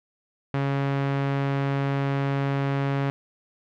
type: tone with low-pass filter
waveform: sawtooth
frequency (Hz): 138.6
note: C#3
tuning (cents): 0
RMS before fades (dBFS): -25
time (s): 0.54-3.1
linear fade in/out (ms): 0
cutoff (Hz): 2300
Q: 0.9
effects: none